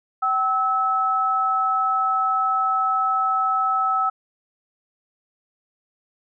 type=tone pair together; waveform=sine; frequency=766.1 / 1300 Hz; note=G5 / E6; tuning=-40 / -24 cents; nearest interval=major sixth; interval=916 cents; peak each=-24 / -19 dBFS; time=0.22-4.1 s; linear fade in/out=10 ms; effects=none